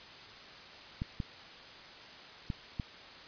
clicks, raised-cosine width 5 ms, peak -22 dBFS, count 4, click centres 1.019 / 1.202 / 2.502 / 2.798 s, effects white hiss -50 dBFS RMS until 3.27 s + resampled to 11025 Hz

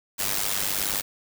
white noise with amplitude modulation, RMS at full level -23 dBFS, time 0.18-1.02 s, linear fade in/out 20 ms, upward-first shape sine, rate 99.3 Hz, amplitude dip 85%, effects none

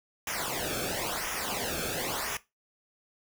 pink noise with flanger, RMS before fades -33 dBFS, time 0.27-2.37 s, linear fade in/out 2 ms, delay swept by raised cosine 0.23 to 1.04 ms, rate 0.97 Hz, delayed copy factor -0.8, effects noise-tail reverb RT60 0.2 s tail -17 dB re dry

